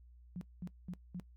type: tone bursts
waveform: sine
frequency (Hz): 178.6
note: F3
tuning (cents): +39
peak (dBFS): -39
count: 4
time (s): 0.36-1.198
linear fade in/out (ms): 0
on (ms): 52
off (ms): 210
effects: noise-tail reverb RT60 0.1 s tail -19 dB re dry + added 60 Hz sine -56 dBFS peak until 1.36 s